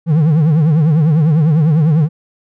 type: tone with vibrato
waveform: triangle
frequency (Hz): 155.56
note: D#3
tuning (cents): 0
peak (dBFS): -6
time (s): 0.06-2.09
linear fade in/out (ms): 50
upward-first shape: triangle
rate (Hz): 10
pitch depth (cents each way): 170
effects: none